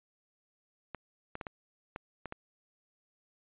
clicks, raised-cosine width 0.5 ms, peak -24 dBFS, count 7, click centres 0.947 / 1.354 / 1.412 / 1.468 / 1.961 / 2.257 / 2.324 s, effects resampled to 8000 Hz

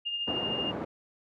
sine tone with tremolo, 2821 Hz, F7, 17 cents sharp, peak -28 dBFS, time 0.05-0.72 s, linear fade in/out 20 ms, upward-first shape triangle, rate 13 Hz, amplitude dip 50%
pink band-pass noise, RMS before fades -35 dBFS, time 0.27-0.85 s, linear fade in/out 10 ms, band 190 to 810 Hz, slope 12 dB/octave
effects none

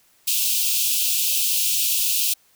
white high-pass noise, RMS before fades -21 dBFS, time 0.27-2.34 s, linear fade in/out 10 ms, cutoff 2500 Hz, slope 96 dB/octave, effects white hiss -59 dBFS RMS until 2.55 s

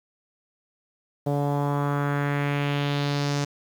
sawtooth tone with low-pass filter sweep, 143.4 Hz, D3, 41 cents flat, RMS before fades -25 dBFS, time 1.26-3.45 s, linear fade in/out 10 ms, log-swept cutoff 630 to 6300 Hz, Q 2.3, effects 8-bit

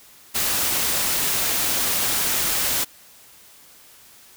white noise, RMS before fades -22 dBFS, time 0.34-2.85 s, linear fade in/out 20 ms, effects white hiss -49 dBFS RMS until 4.36 s

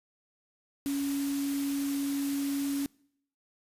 sine tone in noise, 280 Hz, C#4, 18 cents sharp, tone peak -28 dBFS, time 0.86-2.86 s, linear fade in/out 0 ms, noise white, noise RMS -41 dBFS, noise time 0.86-2.86 s, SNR +10 dB, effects noise-tail reverb RT60 0.7 s tail -25 dB re dry + resampled to 32000 Hz

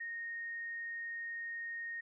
sine tone, 1856 Hz, A#6, 8 cents flat, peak -39 dBFS, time 0-2.01 s, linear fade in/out 10 ms, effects none

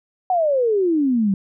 sine exponential sweep, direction down, 757 to 187.7 Hz, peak -15 dBFS, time 0.3-1.34 s, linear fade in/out 2 ms, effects none

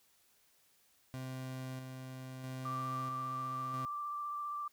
30% pulse tone with tremolo, 130 Hz, C3, 11 cents flat, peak -38 dBFS, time 1.14-3.85 s, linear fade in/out 0 ms, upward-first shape square, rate 0.77 Hz, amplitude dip 35%
sine tone with vibrato, 1174.7 Hz, D6, in tune, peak -37 dBFS, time 2.65-4.68 s, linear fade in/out 5 ms, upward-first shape sine, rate 15 Hz, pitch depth 15 cents each way
effects white hiss -70 dBFS RMS until 4.72 s

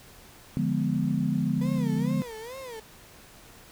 sine chord, D diminished seventh, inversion none, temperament equal, 146.83 / 174.61 / 207.7 / 246.9 Hz, D3 / F3 / Ab3 / Cb4, 0 / 0 / 0 / 0 cents, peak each -29 dBFS, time 0.57-2.22 s, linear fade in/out 0 ms
35% pulse tone with vibrato, 483.8 Hz, B4, 36 cents flat, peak -36 dBFS, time 1.61-2.8 s, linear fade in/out 5 ms, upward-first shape sine, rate 2.3 Hz, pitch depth 180 cents each way
effects pink hiss -51 dBFS RMS until 3.71 s

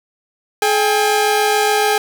sawtooth tone pair together, 425 / 803 Hz, G#4 / G5, +40 / +41 cents, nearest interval major seventh, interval 1101 cents, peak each -12 dBFS, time 0.62-1.98 s, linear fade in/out 2 ms, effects 7-bit

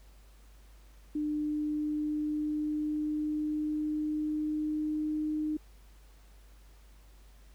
sine tone with pitch glide, 300.1 to 306.1 Hz, D4 to D#4, +38 to -28 cents, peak -29 dBFS, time 1.15-5.57 s, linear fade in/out 5 ms, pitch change +34 cents, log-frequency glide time 1.31-5.27 s, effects added 50 Hz sine -53 dBFS peak until 7.54 s + pink hiss -64 dBFS RMS until 7.54 s

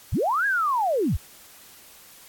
sine linear two-way sweep, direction up then down, 36.62 to 1673 to 36.62 Hz, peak -20 dBFS, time 0.12-1.17 s, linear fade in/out 10 ms, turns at 0.46 s, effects white hiss -49 dBFS RMS until 2.28 s + AAC 64 kbps

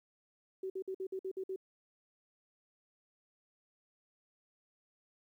sine tone bursts, 379.7 Hz, F#4, 45 cents sharp, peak -36 dBFS, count 8, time 0.63-1.561 s, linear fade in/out 5 ms, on 70 ms, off 53 ms, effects 12-bit

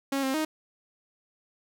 sawtooth tone with pitch steps, 274.2 / 265.7 / 312 Hz, C#4 / C4 / D#4, -19 / +27 / +5 cents, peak -22 dBFS, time 0.12-0.45 s, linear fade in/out 5 ms, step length 110 ms, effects none

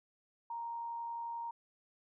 sine tone with amplitude modulation, 932.3 Hz, A#5, in tune, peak -37 dBFS, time 0.5-1.51 s, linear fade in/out 5 ms, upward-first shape sine, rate 91.4 Hz, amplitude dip 25%, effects none

